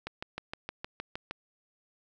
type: click train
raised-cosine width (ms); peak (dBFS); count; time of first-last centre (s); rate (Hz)
0.3; -20; 9; 0.07-1.31; 6.45
effects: none